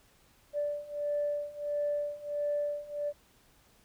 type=beating tone pair; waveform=sine; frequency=584 / 585.5 Hz; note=D5 / D5; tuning=-10 / -5 cents; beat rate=1.5 Hz; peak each=-34 / -32 dBFS; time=0.53-3.13 s; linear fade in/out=50 ms; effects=tanh soft clip ceiling -23 dBFS + pink hiss -64 dBFS RMS until 3.84 s